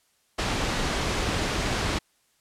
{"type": "low-pass noise", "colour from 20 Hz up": "pink", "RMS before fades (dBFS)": -27, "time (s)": [0.38, 1.99], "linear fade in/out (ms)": 10, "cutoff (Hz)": 6000, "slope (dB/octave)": 12, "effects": ["white hiss -67 dBFS RMS until 2.4 s", "low-pass 11000 Hz 12 dB/octave"]}